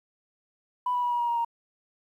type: tone with pitch steps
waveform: sine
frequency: 990 / 980.3 / 970.7 / 961.3 / 951.9 / 942.6 / 933.4 Hz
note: B5 / B5 / B5 / B5 / A#5 / A#5 / A#5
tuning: +4 / -13 / -30 / -47 / +36 / +19 / +2 cents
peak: -23 dBFS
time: 0.86-1.448 s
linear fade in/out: 5 ms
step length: 84 ms
effects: tanh soft clip ceiling -19 dBFS + 10-bit